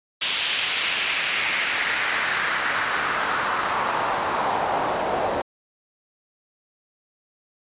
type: noise with band-pass filter sweep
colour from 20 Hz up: pink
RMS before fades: -24 dBFS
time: 0.21-5.42 s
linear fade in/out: 10 ms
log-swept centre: 3300 to 670 Hz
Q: 2
effects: resampled to 8000 Hz